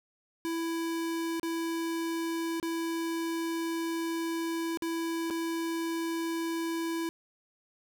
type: tone with dropouts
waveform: square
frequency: 331.1 Hz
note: E4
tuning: 8 cents sharp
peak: -31 dBFS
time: 0.45-7.09 s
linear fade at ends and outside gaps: 0 ms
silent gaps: 1.397-1.431 / 2.599-2.628 / 4.773-4.822 / 5.301-5.307 s
effects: none